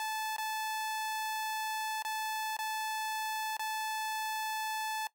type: tone with dropouts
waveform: sawtooth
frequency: 871 Hz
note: A5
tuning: 18 cents flat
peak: -30 dBFS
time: 0-5.07 s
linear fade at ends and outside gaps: 1 ms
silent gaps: 0.364-0.382 / 2.023-2.049 / 2.567-2.589 / 3.568-3.594 s
effects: noise-tail reverb RT60 0.1 s tail -17 dB re dry